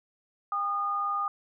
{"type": "tone pair together", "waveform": "sine", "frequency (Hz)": [801, 1223], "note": ["G5", "D#6"], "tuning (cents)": [37, -30], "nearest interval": "perfect fifth", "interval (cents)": 733, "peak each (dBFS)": [-35, -27], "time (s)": [0.52, 1.28], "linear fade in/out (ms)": 2, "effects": []}